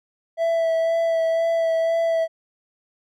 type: tone with vibrato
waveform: triangle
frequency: 659.3 Hz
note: E5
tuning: in tune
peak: -16 dBFS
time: 0.37-2.28 s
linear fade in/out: 50 ms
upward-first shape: sine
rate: 2 Hz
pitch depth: 16 cents each way
effects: none